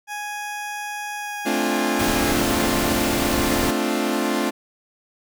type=tone with pitch glide; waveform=20% pulse; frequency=831 to 818.6 Hz; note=G#5 to G#5; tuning=+1 to -25 cents; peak=-23 dBFS; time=0.07-2.36 s; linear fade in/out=50 ms; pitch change=-26 cents; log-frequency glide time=1.15-1.72 s
type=chord; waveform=sawtooth; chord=D minor seventh; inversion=second; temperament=equal with one note detuned; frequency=218.1 / 261.6 / 293.7 / 349.2 Hz; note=A3 / C4 / D4 / F4; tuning=-15 / 0 / 0 / 0 cents; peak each=-22 dBFS; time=1.45-4.51 s; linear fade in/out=20 ms
type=noise; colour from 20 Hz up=pink; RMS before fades=-25 dBFS; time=1.99-3.71 s; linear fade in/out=5 ms
effects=none

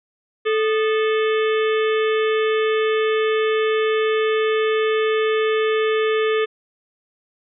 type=harmonic tone with a mistuned harmonic; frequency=437.1 Hz; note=A4; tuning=11 cents flat; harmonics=1 / 3 / 4 / 5 / 6 / 7 / 8; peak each=-17 / -27 / -29 / -31 / -33 / -34 / -35 dBFS; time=0.45-6.46 s; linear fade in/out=20 ms; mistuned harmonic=3; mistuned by=-110 cents; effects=none

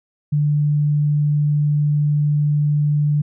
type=tone; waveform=sine; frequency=147.8 Hz; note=D3; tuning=11 cents sharp; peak=-14 dBFS; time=0.32-3.22 s; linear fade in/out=10 ms; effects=none

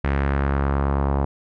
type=tone with low-pass filter sweep; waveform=sawtooth; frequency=69.4 Hz; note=C#2; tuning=3 cents sharp; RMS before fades=-21 dBFS; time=0.04-1.25 s; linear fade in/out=5 ms; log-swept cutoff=2000 to 910 Hz; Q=1.9; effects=none

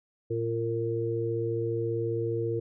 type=harmonic tone; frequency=114.8 Hz; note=A#2; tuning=26 cents flat; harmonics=1 / 3 / 4; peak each=-32 / -32 / -30 dBFS; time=0.3-2.6 s; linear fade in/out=10 ms; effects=none

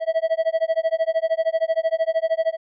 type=tone with tremolo; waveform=triangle; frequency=650 Hz; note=E5; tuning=24 cents flat; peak=-13 dBFS; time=0-2.57 s; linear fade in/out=50 ms; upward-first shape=sine; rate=13 Hz; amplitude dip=100%; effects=resampled to 11025 Hz

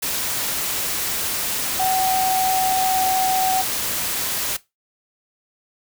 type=tone in noise; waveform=sine; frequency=754 Hz; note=F#5; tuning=32 cents sharp; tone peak=-18 dBFS; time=1.79-3.62 s; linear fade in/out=10 ms; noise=white; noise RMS=-24 dBFS; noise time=0.02-4.57 s; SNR=+3 dB; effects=noise-tail reverb RT60 0.2 s tail -18 dB re dry

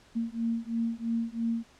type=beating tone pair; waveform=sine; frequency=228.5 / 231.5 Hz; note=A#3 / A#3; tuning=-34 / -12 cents; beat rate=3 Hz; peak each=-31 dBFS; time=0.15-1.64 s; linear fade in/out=20 ms; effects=pink hiss -58 dBFS RMS until 1.79 s + low-pass 7000 Hz 12 dB/octave

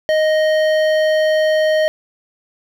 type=tone with hard clipping; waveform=sine; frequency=622.3 Hz; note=D#5; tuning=in tune; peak=-14 dBFS; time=0.09-1.88 s; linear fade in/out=0 ms; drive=12 dB; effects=none

